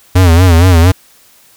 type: tone with vibrato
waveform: square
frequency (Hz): 87.4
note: F2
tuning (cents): +2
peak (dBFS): -4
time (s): 0.15-0.92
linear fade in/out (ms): 10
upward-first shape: sine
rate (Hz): 4.3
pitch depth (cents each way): 120
effects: white hiss -45 dBFS RMS until 1.56 s